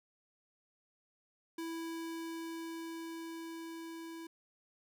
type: tone with level ramp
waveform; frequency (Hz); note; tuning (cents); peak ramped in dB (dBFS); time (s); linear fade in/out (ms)
square; 329.6; E4; 0; -39 to -45; 1.58-4.27; 5
effects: none